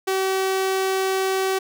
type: tone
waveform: sawtooth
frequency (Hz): 381.7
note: G4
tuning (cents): -46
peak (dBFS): -16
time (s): 0.07-1.59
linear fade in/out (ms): 10
effects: none